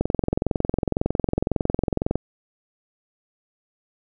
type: click train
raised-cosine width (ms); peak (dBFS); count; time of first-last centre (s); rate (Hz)
2; -7; 48; 0.01-2.156; 21.9
effects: none